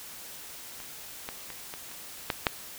clicks, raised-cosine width 0.3 ms, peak -29 / -19 / -24 / -22 / -29 / -10 / -6 dBFS, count 7, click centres 0.802 / 1.289 / 1.503 / 1.739 / 1.915 / 2.302 / 2.468 s, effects white hiss -44 dBFS RMS until 2.78 s

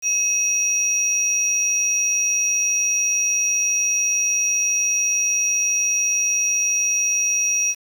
sine tone pair together, 2569 / 5747 Hz, E7 / F8, -45 / +49 cents, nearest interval octave + major second, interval 1394 cents, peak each -23 / -17 dBFS, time 0.02-7.75 s, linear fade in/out 50 ms, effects tanh soft clip ceiling -12 dBFS + 7-bit

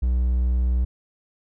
triangle tone, 61.74 Hz, B1, in tune, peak -16 dBFS, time 0.02-0.85 s, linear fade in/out 10 ms, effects none

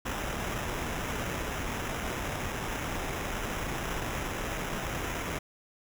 pink noise with sample-and-hold, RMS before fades -34 dBFS, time 0.05-5.39 s, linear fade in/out 10 ms, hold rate 4410 Hz, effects none

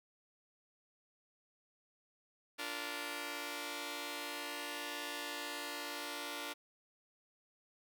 5% pulse chord, Bb major, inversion first, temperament just, 291.4 / 349.6 / 466.2 Hz, D4 / F4 / Bb4, -13 / +2 / 0 cents, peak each -32 / -35 / -34 dBFS, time 2.58-6.54 s, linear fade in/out 20 ms, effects none

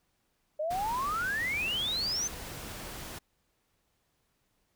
sine exponential sweep, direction up, 592 to 6330 Hz, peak -29 dBFS, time 0.59-2.28 s, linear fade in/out 10 ms
pink noise, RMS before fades -42 dBFS, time 0.7-3.19 s, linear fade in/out 10 ms
effects pink hiss -75 dBFS RMS until 4.75 s

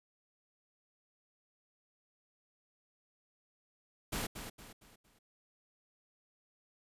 pink noise with echo, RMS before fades -37 dBFS, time 4.12-4.27 s, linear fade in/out 10 ms, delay 230 ms, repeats 4, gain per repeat -8 dB, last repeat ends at 5.19 s, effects resampled to 32000 Hz

